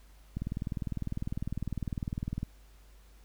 click train, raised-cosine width 5 ms, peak -21 dBFS, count 42, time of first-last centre 0.37-2.43 s, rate 19.9 Hz, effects added 50 Hz sine -54 dBFS peak until 3.24 s + pink hiss -64 dBFS RMS until 3.24 s

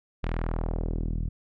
sawtooth tone with low-pass filter sweep, 40.48 Hz, E1, 31 cents flat, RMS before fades -29 dBFS, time 0.23-1.29 s, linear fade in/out 10 ms, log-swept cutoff 2800 to 150 Hz, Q 1.2, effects none

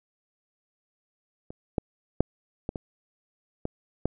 clicks, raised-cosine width 2 ms, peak -26 / -11 / -6 / -16 / -19 / -16 / -11 dBFS, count 7, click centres 1.505 / 1.782 / 2.206 / 2.691 / 2.758 / 3.654 / 4.056 s, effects none

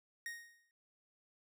45% pulse tone with exponential decay, 1864.7 Hz, A#6, in tune, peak -39 dBFS, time 0.26-0.71 s, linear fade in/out 1 ms, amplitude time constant 96 ms, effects none

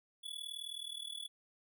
square tone with amplitude modulation, 3424 Hz, A7, 48 cents flat, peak -39 dBFS, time 0.23-1.28 s, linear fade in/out 20 ms, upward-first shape sine, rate 39.2 Hz, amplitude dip 85%, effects none

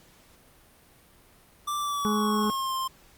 square tone with pitch glide, 1174.7 to 1052.6 Hz, D6 to C6, 0 to +10 cents, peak -28 dBFS, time 1.67-2.88 s, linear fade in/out 10 ms, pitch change -190 cents, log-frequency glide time 1.78-2.74 s
harmonic tone, 210.8 Hz, G#3, 26 cents sharp, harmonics 1 / 2 / 4 / 5 / 6 / 7, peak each -25 / -31 / -37 / -39 / -41 / -42 dBFS, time 2.05-2.5 s, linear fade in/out 0 ms
effects pink hiss -57 dBFS RMS until 3.17 s + Opus 48 kbps

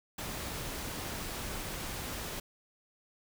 pink noise, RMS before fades -39 dBFS, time 0.18-2.4 s, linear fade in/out 5 ms, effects none

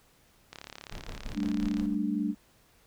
click train, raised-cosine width 0.2 ms, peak -24 dBFS, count 46, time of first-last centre 0.53-1.798 s, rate 35.5 Hz
brown noise with tremolo, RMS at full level -39 dBFS, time 0.91-1.95 s, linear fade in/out 10 ms, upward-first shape square, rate 5.8 Hz, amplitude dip 60%
sine chord, G suspended second, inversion none, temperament equal, 196 / 220 / 293.7 Hz, G3 / A3 / D4, 0 / 0 / 0 cents, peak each -32 / -31 / -31 dBFS, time 1.34-2.35 s, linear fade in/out 50 ms
effects pink hiss -63 dBFS RMS until 2.86 s

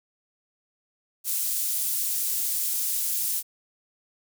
pink high-pass noise, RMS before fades -27 dBFS, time 1.24-3.43 s, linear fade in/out 50 ms, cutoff 9800 Hz, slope 12 dB/octave, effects none

